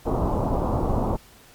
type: low-pass noise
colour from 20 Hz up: pink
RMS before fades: -23 dBFS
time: 0.05-1.17 s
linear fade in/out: 20 ms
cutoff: 1100 Hz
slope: 48 dB/octave
effects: pink hiss -51 dBFS RMS until 1.54 s + MP3 96 kbps